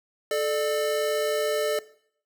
square tone pair together, 435.1 / 597.3 Hz, A4 / D5, -19 / +29 cents, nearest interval perfect fourth, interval 548 cents, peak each -27 / -27 dBFS, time 0.31-1.79 s, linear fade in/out 2 ms, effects noise-tail reverb RT60 0.6 s tail -18 dB re dry

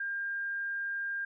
sine tone, 1603 Hz, G6, 38 cents sharp, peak -32 dBFS, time 0-1.25 s, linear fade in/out 5 ms, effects none

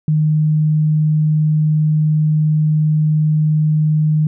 sine tone, 153.8 Hz, D#3, 20 cents flat, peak -11 dBFS, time 0.08-4.27 s, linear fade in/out 2 ms, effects none

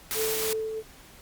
white noise, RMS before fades -30 dBFS, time 0.11-0.53 s, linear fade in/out 0 ms
sine tone with tremolo, 439.8 Hz, A4, 1 cent flat, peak -26 dBFS, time 0.14-0.83 s, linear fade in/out 50 ms, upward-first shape triangle, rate 3 Hz, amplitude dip 45%
effects pink hiss -51 dBFS RMS until 1.21 s + Opus 48 kbps

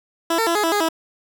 15% pulse tone with pitch steps, 332.7 / 451.9 / 337.4 / 418.9 / 329.7 / 412.5 / 325 Hz, E4 / A4 / E4 / G#4 / E4 / G#4 / E4, +16 / +46 / +40 / +15 / 0 / -12 / -24 cents, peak -11 dBFS, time 0.3-0.888 s, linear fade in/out 5 ms, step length 84 ms, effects none

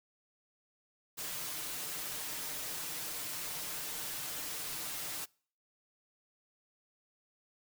white noise with comb filter, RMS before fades -40 dBFS, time 1.17-5.26 s, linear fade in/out 20 ms, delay 6.6 ms, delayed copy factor +0.65, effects noise-tail reverb RT60 0.5 s tail -26 dB re dry

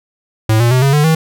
square tone with pitch steps, 110 / 118.58 / 127.83 / 137.79 / 148.54 / 160.12 Hz, A2 / A#2 / C3 / C#3 / D3 / D#3, 0 / +30 / -40 / -10 / +20 / +50 cents, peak -9 dBFS, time 0.49-1.15 s, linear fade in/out 5 ms, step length 110 ms, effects none

